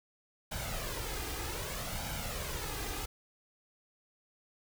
pink noise with flanger, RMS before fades -38 dBFS, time 0.51-3.06 s, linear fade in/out 10 ms, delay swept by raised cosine 1.3 to 2.5 ms, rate 0.64 Hz, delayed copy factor +0.6, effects none

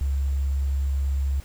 sine tone with sample-and-hold, 68.7 Hz, C#2, 15 cents flat, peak -21 dBFS, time 0.01-1.4 s, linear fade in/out 0 ms, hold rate 7350 Hz, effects pink hiss -50 dBFS RMS until 1.44 s

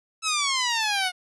10% pulse exponential sweep, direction down, 1318.5 to 718 Hz, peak -14 dBFS, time 0.22-1.12 s, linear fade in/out 50 ms, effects resampled to 24000 Hz

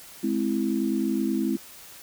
sine chord, Ab augmented, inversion none, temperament equal with one note detuned, 210.9 / 261.6 / 329.6 Hz, Ab3 / C4 / E4, +27 / 0 / 0 cents, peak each -27 dBFS, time 0.23-1.57 s, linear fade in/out 10 ms, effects white hiss -46 dBFS RMS until 2.02 s

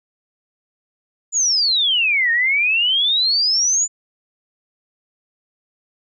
sine exponential two-way sweep, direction down then up, 7100 to 1826 to 7100 Hz, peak -14 dBFS, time 1.32-3.88 s, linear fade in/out 50 ms, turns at 2.31 s, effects none

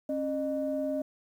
sine tone pair together, 271.8 / 610.2 Hz, C#4 / D#5, -34 / -34 cents, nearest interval octave + major second, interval 1400 cents, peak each -31 / -30 dBFS, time 0.09-1.02 s, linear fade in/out 5 ms, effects tanh soft clip ceiling -21 dBFS + 10-bit

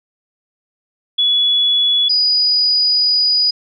sine tone pair in turn, 3400 / 4929 Hz, G#7 / D#8, +40 / -17 cents, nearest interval tritone, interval 643 cents, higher second, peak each -11 dBFS, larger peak neither, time 1.18-2.09 / 2.09-3.51 s, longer second, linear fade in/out 10 ms, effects none

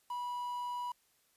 triangle tone with quantisation, 977 Hz, B5, 19 cents flat, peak -34 dBFS, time 0.1-0.92 s, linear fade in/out 5 ms, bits 9, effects white hiss -72 dBFS RMS until 1.36 s + resampled to 32000 Hz

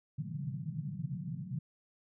white band-pass noise, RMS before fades -39 dBFS, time 0.18-1.59 s, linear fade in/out 5 ms, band 130 to 170 Hz, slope 48 dB/octave, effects none

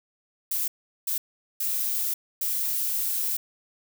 violet noise bursts at uneven times, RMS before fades -27 dBFS, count 4, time 0.51-0.68 / 1.07-1.18 / 1.6-2.14 / 2.41-3.37 s, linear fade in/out 5 ms, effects none

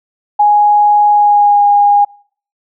sine tone with pitch glide, 830.6 to 817.3 Hz, G#5 to G#5, 0 to -28 cents, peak -5 dBFS, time 0.39-2.05 s, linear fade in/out 10 ms, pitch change -28 cents, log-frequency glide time 1.1-1.65 s, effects noise-tail reverb RT60 0.5 s tail -25 dB re dry

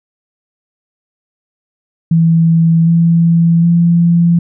sine tone with pitch steps, 164.81 / 167.59 / 170.43 Hz, E3 / E3 / F3, 0 / +29 / -42 cents, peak -6 dBFS, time 2.11-4.39 s, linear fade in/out 5 ms, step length 760 ms, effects none

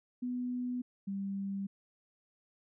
sine tone pair in turn, 247.9 / 196.76 Hz, B3 / G3, +7 / +7 cents, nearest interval major third, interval 400 cents, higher first, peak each -33 / -34 dBFS, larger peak first, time 0.22-0.82 / 1.07-1.67 s, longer neither, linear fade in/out 10 ms, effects none

